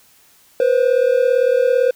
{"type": "tone pair together", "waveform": "triangle", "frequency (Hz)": [485.5, 523.3], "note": ["B4", "C5"], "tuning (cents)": [-30, 0], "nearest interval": "minor second", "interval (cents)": 130, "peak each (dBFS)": -13, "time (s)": [0.6, 1.91], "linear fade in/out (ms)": 2, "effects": ["white hiss -52 dBFS RMS until 1.95 s"]}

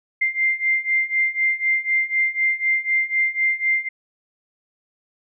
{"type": "beating tone pair", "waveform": "sine", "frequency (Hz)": [2093, 2097], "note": ["C7", "C7"], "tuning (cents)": [0, 3], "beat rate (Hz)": 4, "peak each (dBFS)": [-22, -20], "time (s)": [0.21, 3.89], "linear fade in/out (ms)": 10, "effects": []}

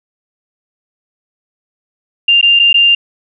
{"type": "tone with dropouts", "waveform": "sine", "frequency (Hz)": 2794, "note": "F7", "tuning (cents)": 0, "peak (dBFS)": -5, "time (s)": [2.28, 2.95], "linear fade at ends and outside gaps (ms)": 5, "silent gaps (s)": [[2.413, 2.427], [2.592, 2.596], [2.73, 2.742]], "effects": []}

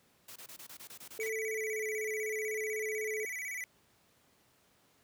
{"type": "noise bursts", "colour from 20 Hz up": "white", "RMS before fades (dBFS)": -49, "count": 10, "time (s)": [0.28, 1.286], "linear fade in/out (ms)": 5, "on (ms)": 79, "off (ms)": 24}
{"type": "tone with pitch glide", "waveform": "sine", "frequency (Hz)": [440, 430.7], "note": ["A4", "A4"], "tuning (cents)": [0, -37], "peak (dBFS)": -35, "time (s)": [1.19, 3.25], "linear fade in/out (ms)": 2, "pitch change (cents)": -37, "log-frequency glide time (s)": [1.35, 1.87]}
{"type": "tone with vibrato", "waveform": "square", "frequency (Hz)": 2118, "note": "C7", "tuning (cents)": 21, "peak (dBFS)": -38, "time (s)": [1.2, 3.64], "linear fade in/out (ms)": 0, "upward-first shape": "square", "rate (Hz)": 16, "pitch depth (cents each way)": 110}
{"effects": ["pink hiss -68 dBFS RMS until 5.03 s", "high-pass 100 Hz 12 dB/octave"]}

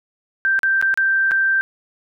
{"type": "tone with dropouts", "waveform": "sine", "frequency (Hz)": 1568, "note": "G6", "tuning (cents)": 0, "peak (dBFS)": -14, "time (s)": [0.45, 1.61], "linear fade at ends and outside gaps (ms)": 0, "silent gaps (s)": [[0.591, 0.632], [0.814, 0.825], [0.941, 0.975], [1.311, 1.317]], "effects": []}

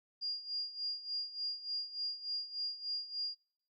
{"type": "tone with tremolo", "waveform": "sine", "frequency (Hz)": 4823, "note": "D8", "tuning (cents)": 45, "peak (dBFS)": -34, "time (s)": [0.21, 3.35], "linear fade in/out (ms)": 20, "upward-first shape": "sine", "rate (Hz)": 3.4, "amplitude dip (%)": 80, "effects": ["noise-tail reverb RT60 0.6 s tail -25 dB re dry", "Opus 48 kbps"]}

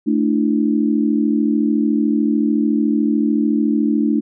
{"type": "chord", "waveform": "sine", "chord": "A suspended fourth", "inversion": "none", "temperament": "equal with one note detuned", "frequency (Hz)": [220, 293.7, 333.7], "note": ["A3", "D4", "E4"], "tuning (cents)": [0, 0, 21], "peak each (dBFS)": [-17, -17, -22], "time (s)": [0.06, 4.21], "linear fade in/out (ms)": 20, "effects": []}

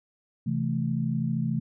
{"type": "chord", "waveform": "sine", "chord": "A minor", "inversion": "first", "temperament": "just", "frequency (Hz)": [132, 165, 220], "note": ["C3", "E3", "A3"], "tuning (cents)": [16, 2, 0], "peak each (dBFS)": -29, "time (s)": [0.46, 1.6], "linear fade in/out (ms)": 10, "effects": []}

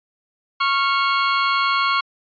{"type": "tone pair together", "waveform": "sawtooth", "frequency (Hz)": [1100, 1388.8], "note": ["C#6", "F6"], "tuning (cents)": [-14, -10], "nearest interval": "major third", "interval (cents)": 404, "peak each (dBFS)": [-14, -18], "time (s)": [0.6, 2.01], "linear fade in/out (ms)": 10, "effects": ["resampled to 11025 Hz"]}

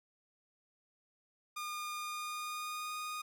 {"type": "tone with pitch glide", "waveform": "sawtooth", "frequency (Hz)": [1214, 1233.1], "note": ["D#6", "D#6"], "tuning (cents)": [-43, -16], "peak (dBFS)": -35, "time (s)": [1.56, 3.22], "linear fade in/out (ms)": 10, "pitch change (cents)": 27, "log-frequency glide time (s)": [1.96, 2.97], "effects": []}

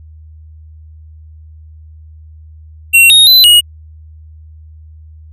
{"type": "tone with pitch steps", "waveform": "square", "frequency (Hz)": [2734, 3737, 4026, 2891], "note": ["F7", "A#7", "B7", "F#7"], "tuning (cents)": [-37, 4, 33, -41], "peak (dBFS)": -3, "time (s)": [2.93, 3.61], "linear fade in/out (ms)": 20, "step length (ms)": 170, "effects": ["added 78 Hz sine -33 dBFS peak until 5.32 s"]}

